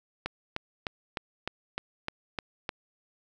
click train, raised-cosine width 0.3 ms, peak -15 dBFS, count 9, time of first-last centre 0.26-2.692 s, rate 3.29 Hz, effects none

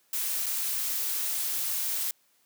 blue noise with dropouts, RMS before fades -30 dBFS, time 0.13-2.11 s, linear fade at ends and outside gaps 2 ms, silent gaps 0.46-0.464 s, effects white hiss -67 dBFS RMS until 2.45 s + high-pass 150 Hz 12 dB/octave

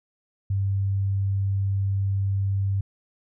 sine tone, 98.1 Hz, G2, 2 cents sharp, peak -21 dBFS, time 0.5-2.81 s, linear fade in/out 5 ms, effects none

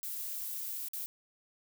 violet noise with dropouts, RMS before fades -39 dBFS, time 0.03-1.06 s, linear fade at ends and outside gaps 0 ms, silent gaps 0.885-0.934 s, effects none

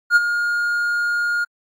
triangle tone with ADSR envelope, 1422 Hz, F6, 31 cents sharp, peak -6 dBFS, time 0.1-1.45 s, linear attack 60 ms, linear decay 28 ms, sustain -10 dB, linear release 17 ms, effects AAC 64 kbps

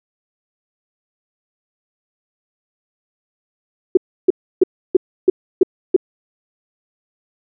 sine tone bursts, 370 Hz, F#4, in tune, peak -5 dBFS, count 7, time 3.95-5.964 s, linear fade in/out 5 ms, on 22 ms, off 310 ms, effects none

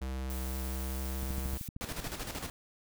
square tone with pitch glide, 65.41 to 66.21 Hz, C2 to C2, 0 to +21 cents, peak -35 dBFS, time 0.01-1.58 s, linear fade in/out 10 ms, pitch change +21 cents, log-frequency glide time 0.64-1.36 s
blue noise, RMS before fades -45 dBFS, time 0.3-1.68 s, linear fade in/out 0 ms
click train, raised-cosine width 5 ms, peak -28 dBFS, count 12, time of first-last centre 1.23-2.07 s, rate 13.1 Hz
pink noise with tremolo, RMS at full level -38 dBFS, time 1.81-2.5 s, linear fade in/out 0 ms, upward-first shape square, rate 13 Hz, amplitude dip 55%
effects none

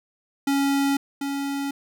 square tone pair in turn, 278 / 279 Hz, C#4 / C#4, +5 / +11 cents, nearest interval unison, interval 6 cents, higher second, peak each -20 / -26 dBFS, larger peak first, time 0.47-0.97 / 1.21-1.71 s, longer neither, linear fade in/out 5 ms, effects none

